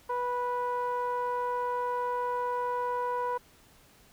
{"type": "tone with low-pass filter", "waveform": "sawtooth", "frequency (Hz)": 491.2, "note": "B4", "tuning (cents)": -9, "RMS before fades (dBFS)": -31, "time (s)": [0.09, 3.38], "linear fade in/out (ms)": 10, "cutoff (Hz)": 1100, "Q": 4.3, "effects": ["pink hiss -59 dBFS RMS until 4.12 s"]}